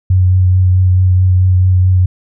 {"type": "tone with vibrato", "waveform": "sine", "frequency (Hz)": 92.1, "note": "F#2", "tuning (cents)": -7, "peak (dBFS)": -6, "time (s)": [0.1, 2.06], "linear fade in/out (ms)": 5, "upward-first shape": "triangle", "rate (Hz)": 4.6, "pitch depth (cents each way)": 21, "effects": []}